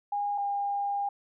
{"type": "tone pair in turn", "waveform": "sine", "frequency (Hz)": [816, 806.2], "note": ["G#5", "G5"], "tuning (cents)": [-31, 48], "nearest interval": "unison", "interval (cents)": 21, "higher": "first", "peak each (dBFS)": -27, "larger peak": "neither", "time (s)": [[0.12, 0.38], [0.38, 1.09]], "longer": "second", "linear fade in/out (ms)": 5, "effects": []}